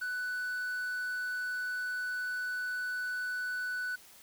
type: tone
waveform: triangle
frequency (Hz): 1490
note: F#6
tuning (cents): +12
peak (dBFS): -31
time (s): 0.01-3.96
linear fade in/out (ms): 10
effects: white hiss -56 dBFS RMS until 4.22 s